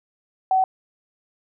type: tone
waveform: sine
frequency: 756 Hz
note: F#5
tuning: 37 cents sharp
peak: -15 dBFS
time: 0.51-0.64 s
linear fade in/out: 2 ms
effects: none